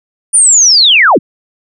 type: linear sweep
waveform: sine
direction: down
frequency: 9500 to 110.4 Hz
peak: -3 dBFS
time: 0.33-1.19 s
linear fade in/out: 20 ms
effects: none